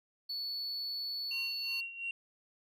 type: tone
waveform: triangle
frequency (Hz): 4435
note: C#8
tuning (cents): 0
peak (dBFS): -34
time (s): 0.29-1.81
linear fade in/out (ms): 10
type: tone with tremolo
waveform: sine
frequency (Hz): 2749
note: F7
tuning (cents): -28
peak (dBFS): -33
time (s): 1.31-2.11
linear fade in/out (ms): 2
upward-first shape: sine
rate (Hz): 2.8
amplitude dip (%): 75
effects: tanh soft clip ceiling -28 dBFS